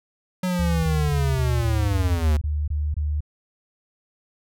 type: linear sweep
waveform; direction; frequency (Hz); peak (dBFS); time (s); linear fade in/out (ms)
square; down; 185 to 73.5; -22; 0.43-2.37; 5
type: tone bursts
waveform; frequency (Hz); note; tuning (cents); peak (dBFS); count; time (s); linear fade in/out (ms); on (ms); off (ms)
sine; 74.7; D2; +30; -21; 10; 0.59-3.206; 5; 240; 24
effects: none